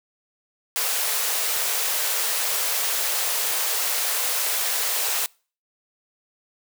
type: high-pass noise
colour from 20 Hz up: white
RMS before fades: -24 dBFS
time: 0.76-5.26 s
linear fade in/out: 0 ms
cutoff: 410 Hz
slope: 96 dB/octave
effects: noise-tail reverb RT60 0.4 s tail -26 dB re dry